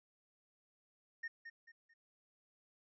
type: tone with echo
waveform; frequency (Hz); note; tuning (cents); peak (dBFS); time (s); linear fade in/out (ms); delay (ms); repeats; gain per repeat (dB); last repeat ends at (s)
triangle; 1839; A#6; -24; -37; 1.23-1.28; 10; 220; 3; -9; 1.94
effects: tanh soft clip ceiling -35 dBFS + resampled to 16000 Hz